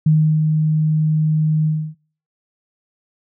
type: tone with ADSR envelope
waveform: sine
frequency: 155.3 Hz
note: D#3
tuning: 3 cents flat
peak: -9 dBFS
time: 0.06-1.95 s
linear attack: 6 ms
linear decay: 330 ms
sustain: -4 dB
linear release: 290 ms
effects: noise-tail reverb RT60 0.4 s tail -21 dB re dry